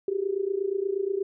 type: tone with amplitude modulation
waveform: sine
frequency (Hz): 392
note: G4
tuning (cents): 0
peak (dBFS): -21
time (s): 0.08-1.23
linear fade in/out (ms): 2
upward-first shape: sine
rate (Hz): 28.4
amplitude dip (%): 85
effects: none